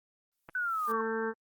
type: noise with exponential growth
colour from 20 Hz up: blue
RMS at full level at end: -46 dBFS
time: 0.32-0.92 s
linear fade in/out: 5 ms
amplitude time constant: 130 ms
type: clicks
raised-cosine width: 0.5 ms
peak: -31 / -34 dBFS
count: 2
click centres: 0.489 / 0.495 s
type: exponential sweep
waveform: sine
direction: down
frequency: 1516 to 1092 Hz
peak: -29 dBFS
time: 0.55-1.01 s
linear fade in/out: 2 ms
type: harmonic tone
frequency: 223.6 Hz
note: A3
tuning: 28 cents sharp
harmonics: 1 / 2 / 4 / 5 / 6 / 7 / 8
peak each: -37 / -32 / -39 / -43 / -43 / -38 / -47 dBFS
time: 0.87-1.34 s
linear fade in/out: 50 ms
effects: Opus 24 kbps